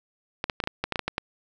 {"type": "clicks", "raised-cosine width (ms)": 0.3, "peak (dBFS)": -10, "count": 11, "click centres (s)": [0.441, 0.498, 0.602, 0.639, 0.674, 0.84, 0.923, 0.958, 0.993, 1.08, 1.181], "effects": []}